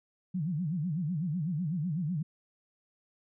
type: tone with vibrato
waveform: sine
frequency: 164.81 Hz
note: E3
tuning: in tune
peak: -29 dBFS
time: 0.34-2.23 s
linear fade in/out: 10 ms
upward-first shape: sine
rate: 8 Hz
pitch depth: 230 cents each way
effects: none